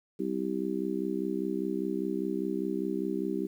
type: harmonic tone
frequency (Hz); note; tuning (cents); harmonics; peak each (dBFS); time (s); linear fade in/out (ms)
65; C2; -11; 3 / 4 / 5 / 6; -35 / -36 / -33 / -34; 0.19-3.47; 10
effects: 10-bit